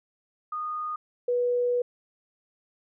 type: tone pair in turn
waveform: sine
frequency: 1231 / 488.5 Hz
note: D#6 / B4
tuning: -19 / -19 cents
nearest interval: octave + major third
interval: 1600 cents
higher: first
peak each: -29 / -22 dBFS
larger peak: second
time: 0.52-0.96 / 1.28-1.82 s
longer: second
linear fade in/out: 5 ms
effects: none